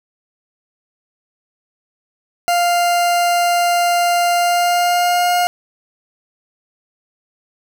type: tone with pitch glide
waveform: 40% pulse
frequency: 698.5 to 710.7 Hz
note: F5 to F5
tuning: 0 to +30 cents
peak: -12 dBFS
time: 2.48-5.47 s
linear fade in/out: 0 ms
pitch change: +30 cents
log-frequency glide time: 4.35-5.35 s
effects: none